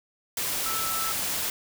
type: tone in noise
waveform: sine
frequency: 1318.5 Hz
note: E6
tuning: in tune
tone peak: -31 dBFS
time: 0.66-1.12 s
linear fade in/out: 2 ms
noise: white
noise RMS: -29 dBFS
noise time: 0.37-1.5 s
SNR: -5 dB
effects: none